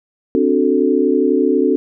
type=chord; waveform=sine; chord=D dominant seventh; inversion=third; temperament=equal; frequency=261.6 / 293.7 / 370 / 440 Hz; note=C4 / D4 / F#4 / A4; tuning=0 / 0 / 0 / 0 cents; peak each=-17 / -17 / -17 / -17 dBFS; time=0.35-1.76 s; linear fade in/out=0 ms; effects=none